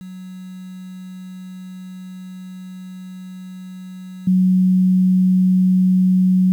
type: tone with level steps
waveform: sine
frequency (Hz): 185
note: F#3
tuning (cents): 0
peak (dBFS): -31 / -11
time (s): 0.01-6.52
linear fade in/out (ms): 0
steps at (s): 4.27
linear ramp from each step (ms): 5
effects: 8-bit